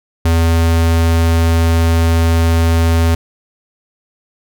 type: tone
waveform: square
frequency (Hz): 82.8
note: E2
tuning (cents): +8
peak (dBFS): -10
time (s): 0.25-3.15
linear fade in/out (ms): 5
effects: none